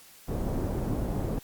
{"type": "low-pass noise", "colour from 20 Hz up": "pink", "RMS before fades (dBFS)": -30, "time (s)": [0.28, 1.39], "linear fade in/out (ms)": 5, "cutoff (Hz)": 540, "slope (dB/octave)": 12, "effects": ["white hiss -53 dBFS RMS until 1.43 s", "Opus 48 kbps"]}